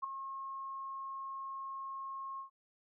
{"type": "tone with ADSR envelope", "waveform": "sine", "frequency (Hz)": 1080, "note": "C#6", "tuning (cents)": -45, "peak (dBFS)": -31, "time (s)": [0.02, 2.5], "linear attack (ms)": 22, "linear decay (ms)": 5, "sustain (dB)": -9, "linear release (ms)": 110, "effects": []}